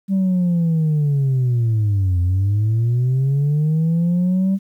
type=linear two-way sweep; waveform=sine; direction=down then up; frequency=196 to 87.31 to 196 Hz; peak=-12 dBFS; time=0.08-4.59 s; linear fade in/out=50 ms; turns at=2.2 s; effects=tanh soft clip ceiling -13 dBFS + 9-bit